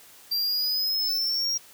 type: exponential sweep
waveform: square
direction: up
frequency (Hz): 4699 to 5640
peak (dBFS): -24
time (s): 0.31-1.58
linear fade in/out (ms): 10
effects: white hiss -51 dBFS RMS until 1.73 s + high-pass 80 Hz 12 dB/octave